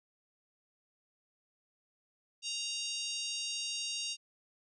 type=harmonic tone; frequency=932.3 Hz; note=A#5; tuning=in tune; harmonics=3 / 4 / 5 / 6 / 7 / 8 / 9 / 10; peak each=-40 / -42 / -42 / -44 / -43 / -54 / -50 / -52 dBFS; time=2.42-4.17 s; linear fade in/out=50 ms; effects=none